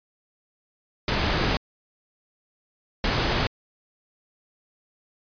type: noise bursts at uneven times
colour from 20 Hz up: pink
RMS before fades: -23 dBFS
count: 2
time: 1.08-1.57 / 3.04-3.47 s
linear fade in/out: 2 ms
effects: resampled to 11025 Hz